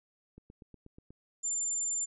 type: click train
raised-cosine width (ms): 3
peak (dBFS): -38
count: 7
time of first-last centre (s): 0.38-1.106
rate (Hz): 8.27
type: tone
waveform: sine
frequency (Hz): 7190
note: A8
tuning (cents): +36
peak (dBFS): -30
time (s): 1.43-2.06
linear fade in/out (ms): 20
effects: none